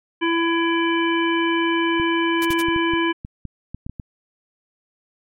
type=harmonic tone; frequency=334 Hz; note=E4; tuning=23 cents sharp; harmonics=1 / 3 / 5 / 7 / 9; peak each=-19 / -24 / -26 / -27 / -29 dBFS; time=0.21-3.13 s; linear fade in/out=20 ms
type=clicks; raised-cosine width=5 ms; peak=-19 dBFS; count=11; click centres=1.999 / 2.505 / 2.685 / 2.762 / 2.936 / 3.249 / 3.453 / 3.746 / 3.865 / 3.896 / 3.998 s
type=noise bursts; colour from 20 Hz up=white; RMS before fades=-30 dBFS; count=3; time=2.42-2.616 s; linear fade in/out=0 ms; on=28 ms; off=56 ms
effects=MP3 64 kbps